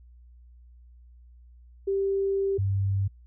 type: tone pair in turn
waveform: sine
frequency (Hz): 392 / 98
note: G4 / G2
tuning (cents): 0 / 0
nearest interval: 2 octaves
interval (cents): 2400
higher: first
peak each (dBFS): -23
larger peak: neither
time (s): 1.87-2.58 / 2.58-3.08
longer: first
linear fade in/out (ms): 10
effects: noise-tail reverb RT60 0.1 s tail -24 dB re dry + added 60 Hz sine -49 dBFS peak until 3.26 s